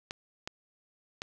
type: clicks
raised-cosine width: 0.2 ms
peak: -19 dBFS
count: 3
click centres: 0.109 / 0.475 / 1.219 s
effects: none